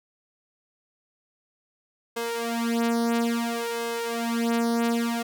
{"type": "tone with flanger", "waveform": "sawtooth", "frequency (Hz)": 232.9, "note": "A#3", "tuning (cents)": -1, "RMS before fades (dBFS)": -26, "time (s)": [2.16, 5.23], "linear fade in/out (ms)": 10, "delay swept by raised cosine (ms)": [1.9, 4.5], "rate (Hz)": 0.59, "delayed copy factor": 0.95, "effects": []}